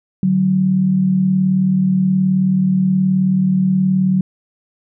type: tone pair together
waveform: sine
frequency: 149.3 / 188.1 Hz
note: D3 / F#3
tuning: +29 / +29 cents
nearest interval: major third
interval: 400 cents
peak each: -21 / -12 dBFS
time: 0.23-4.21 s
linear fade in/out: 2 ms
effects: none